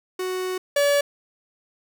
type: tone pair in turn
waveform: 45% pulse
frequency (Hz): 370 / 572.1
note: F#4 / D5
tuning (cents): 0 / -45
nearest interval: minor sixth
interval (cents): 755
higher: second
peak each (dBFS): -25 / -17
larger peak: second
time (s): 0.19-0.58 / 0.76-1.01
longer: first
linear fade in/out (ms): 5
effects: none